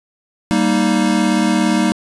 square chord, Eb major, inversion first, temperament equal, 196 / 233.1 / 311.1 Hz, G3 / Bb3 / Eb4, 0 / 0 / 0 cents, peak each -18 dBFS, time 0.51-1.92 s, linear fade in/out 0 ms, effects resampled to 24000 Hz + 8-bit

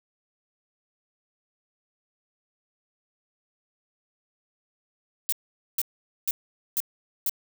violet noise bursts, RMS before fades -25 dBFS, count 5, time 5.29-7.295 s, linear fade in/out 0 ms, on 33 ms, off 460 ms, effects none

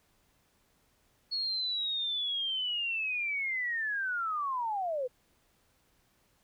sine linear sweep, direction down, 4365 to 481.5 Hz, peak -30 dBFS, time 1.31-5.08 s, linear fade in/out 20 ms, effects pink hiss -70 dBFS RMS until 6.43 s

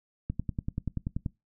click train, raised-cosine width 5 ms, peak -18 dBFS, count 11, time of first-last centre 0.3-1.262 s, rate 10.4 Hz, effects noise-tail reverb RT60 0.2 s tail -22 dB re dry

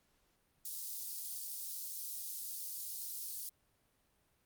white high-pass noise, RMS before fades -43 dBFS, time 0.65-3.49 s, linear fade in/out 2 ms, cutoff 4600 Hz, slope 24 dB/octave, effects pink hiss -75 dBFS RMS until 4.45 s + Opus 48 kbps

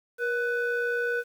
triangle ring-modulated tone, 507 Hz, B4, 45 cents sharp, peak -20 dBFS, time 0.18-1.24 s, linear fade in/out 50 ms, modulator 984 Hz, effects 9-bit

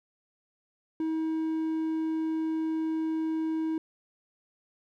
triangle tone, 319.1 Hz, D#4, 44 cents sharp, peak -25 dBFS, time 1-3.78 s, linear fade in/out 2 ms, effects none

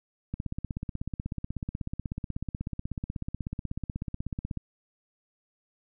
click train, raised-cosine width 5 ms, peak -20 dBFS, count 70, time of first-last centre 0.34-4.573 s, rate 16.3 Hz, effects none

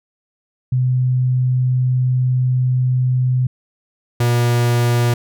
sine / 45% pulse tone pair in turn, 127.1 / 119.97 Hz, C3 / B2, -50 / -50 cents, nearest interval minor second, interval 100 cents, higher first, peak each -13 dBFS, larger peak neither, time 0.72-3.47 / 4.2-5.14 s, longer first, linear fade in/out 5 ms, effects none

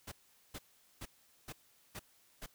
pink noise bursts, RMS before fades -45 dBFS, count 6, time 0.07-2.464 s, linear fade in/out 10 ms, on 49 ms, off 420 ms, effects white hiss -68 dBFS RMS until 2.54 s

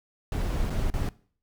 brown noise with dropouts, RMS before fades -27 dBFS, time 0.32-1.09 s, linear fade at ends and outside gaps 1 ms, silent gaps 0.698-0.703 / 0.901-0.939 s, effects noise-tail reverb RT60 0.5 s tail -21 dB re dry

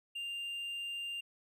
triangle tone, 2794 Hz, F7, in tune, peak -36 dBFS, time 0.15-1.21 s, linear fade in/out 10 ms, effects none

